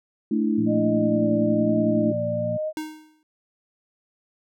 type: chord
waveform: sine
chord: A suspended fourth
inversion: none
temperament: equal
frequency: 220 / 293.7 / 329.6 Hz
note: A3 / D4 / E4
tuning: 0 / 0 / 0 cents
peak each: -22 / -25 / -26 dBFS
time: 0.31-2.12 s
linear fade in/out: 5 ms
type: harmonic tone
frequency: 57.7 Hz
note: A#1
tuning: 17 cents flat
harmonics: 2 / 3 / 4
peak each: -30 / -32 / -33 dBFS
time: 0.57-2.58 s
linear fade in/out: 20 ms
type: tone with vibrato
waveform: sine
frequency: 607 Hz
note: D#5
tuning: 43 cents flat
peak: -24 dBFS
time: 0.66-2.73 s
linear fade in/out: 50 ms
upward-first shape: triangle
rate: 1.1 Hz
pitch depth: 47 cents each way
type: tone with exponential decay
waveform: square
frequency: 310 Hz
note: D#4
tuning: 6 cents flat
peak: -26 dBFS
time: 2.77-3.23 s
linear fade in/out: 1 ms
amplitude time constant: 99 ms
effects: none